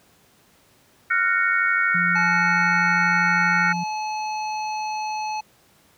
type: chord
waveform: sine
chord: Gb major seventh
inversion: third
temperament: just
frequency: 1387.5 / 1480 / 1850 / 2220 Hz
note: F6 / Gb6 / Bb6 / Db7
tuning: -12 / 0 / -14 / +2 cents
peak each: -22 / -23 / -24 / -24 dBFS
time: 1.1-3.73 s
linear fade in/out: 10 ms
type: tone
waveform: sine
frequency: 174.61 Hz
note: F3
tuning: in tune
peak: -26 dBFS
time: 1.94-3.84 s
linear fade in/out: 10 ms
type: harmonic tone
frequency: 858 Hz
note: A5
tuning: 44 cents flat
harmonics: 1 / 3 / 5 / 7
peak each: -25 / -35 / -39 / -42 dBFS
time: 2.15-5.41 s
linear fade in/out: 10 ms
effects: pink hiss -57 dBFS RMS until 5.97 s + high-pass 80 Hz 12 dB/octave